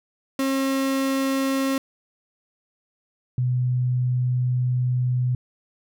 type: tone pair in turn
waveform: 35% pulse / sine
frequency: 269.4 / 125.24 Hz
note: C#4 / B2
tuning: -49 / +25 cents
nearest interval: octave + minor second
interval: 1326 cents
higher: first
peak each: -19 dBFS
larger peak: neither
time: 0.39-1.78 / 3.38-5.35 s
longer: second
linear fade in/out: 2 ms
effects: none